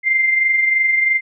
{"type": "tone pair together", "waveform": "sine", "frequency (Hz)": [2093, 2116], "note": ["C7", "C7"], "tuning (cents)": [0, 19], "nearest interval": "unison", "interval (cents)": 19, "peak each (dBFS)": [-13, -24], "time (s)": [0.03, 1.21], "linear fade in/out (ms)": 50, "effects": []}